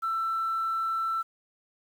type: tone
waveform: sine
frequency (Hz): 1334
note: E6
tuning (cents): +20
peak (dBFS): -25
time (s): 0.02-1.23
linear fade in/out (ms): 20
effects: tanh soft clip ceiling -22 dBFS + 9-bit